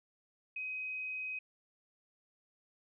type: tone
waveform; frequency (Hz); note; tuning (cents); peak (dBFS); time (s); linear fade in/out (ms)
sine; 2522; D#7; +23; -37; 0.56-1.39; 5
effects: none